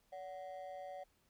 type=ring-modulated tone; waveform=triangle; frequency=656 Hz; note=E5; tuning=9 cents flat; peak=-40 dBFS; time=0.12-1.04 s; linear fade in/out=10 ms; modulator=85.7 Hz; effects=pink hiss -75 dBFS RMS until 1.29 s